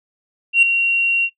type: tone with ADSR envelope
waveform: sine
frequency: 2750 Hz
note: F7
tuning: 27 cents flat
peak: -4 dBFS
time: 0.53-1.3 s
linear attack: 96 ms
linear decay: 5 ms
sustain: -9 dB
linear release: 60 ms
effects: noise-tail reverb RT60 0.1 s tail -19 dB re dry + tanh soft clip ceiling -4 dBFS